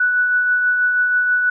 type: tone with tremolo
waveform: sine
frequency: 1480 Hz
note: F#6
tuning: in tune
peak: -12 dBFS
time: 0-1.5 s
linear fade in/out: 5 ms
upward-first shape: triangle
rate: 6.2 Hz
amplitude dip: 35%
effects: none